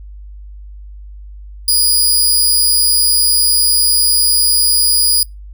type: tone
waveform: 15% pulse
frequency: 4910 Hz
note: D#8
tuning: 24 cents flat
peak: -3 dBFS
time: 1.68-5.23 s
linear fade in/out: 2 ms
effects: noise-tail reverb RT60 0.2 s tail -25 dB re dry + added 50 Hz sine -30 dBFS peak until 5.53 s